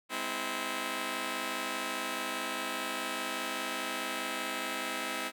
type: chord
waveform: 5% pulse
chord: Ab augmented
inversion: none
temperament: just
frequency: 207.7 / 259.6 / 324.5 Hz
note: Ab3 / C4 / E4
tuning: 0 / -13 / -27 cents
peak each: -30 / -26 / -26 dBFS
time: 0.09-5.32 s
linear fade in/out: 50 ms
effects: none